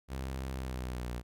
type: tone with pitch glide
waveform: sawtooth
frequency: 66 to 60.52 Hz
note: C2 to B1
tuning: +16 to -34 cents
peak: -32 dBFS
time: 0.08-1.23 s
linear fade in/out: 50 ms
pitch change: -150 cents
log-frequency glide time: 0.5-1.11 s
effects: none